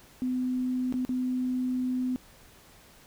sine tone with dropouts, 253.4 Hz, B3, 45 cents sharp, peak -26 dBFS, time 0.22-2.16 s, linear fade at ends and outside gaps 0 ms, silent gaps 0.925-0.94 / 1.05-1.092 s, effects pink hiss -55 dBFS RMS until 3.06 s

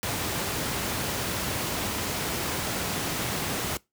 pink noise, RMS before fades -29 dBFS, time 0.03-3.77 s, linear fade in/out 0 ms, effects noise-tail reverb RT60 0.2 s tail -22 dB re dry + high-pass 80 Hz 12 dB/octave

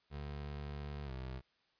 25% pulse tone with pitch glide, 72.5 to 64.59 Hz, D2 to C2, -22 to -22 cents, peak -38 dBFS, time 0.1-1.42 s, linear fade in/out 50 ms, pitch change -200 cents, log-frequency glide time 1.05-1.11 s, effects white hiss -75 dBFS RMS until 1.79 s + resampled to 11025 Hz

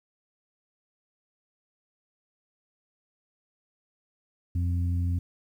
harmonic tone, 87.31 Hz, F2, in tune, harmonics 1 / 2 / 3, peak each -24 / -38 / -38 dBFS, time 4.55-5.19 s, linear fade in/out 5 ms, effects 10-bit

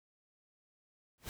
pink noise with exponential growth, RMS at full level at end -39 dBFS, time 1.18-1.29 s, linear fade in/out 0 ms, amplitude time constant 23 ms, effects none

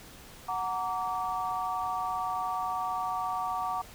sine chord, Gb augmented, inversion none, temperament just, 740 / 925 / 1156.2 Hz, Gb5 / Bb5 / D6, 0 / -14 / -27 cents, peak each -33 / -35 / -33 dBFS, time 0.48-3.82 s, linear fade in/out 10 ms, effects pink hiss -50 dBFS RMS until 3.94 s

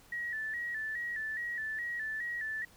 sine tone with vibrato, 1827 Hz, A#6, 35 cents flat, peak -34 dBFS, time 0.12-2.65 s, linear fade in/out 5 ms, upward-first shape square, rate 2.4 Hz, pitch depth 70 cents each way, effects pink hiss -60 dBFS RMS until 2.76 s

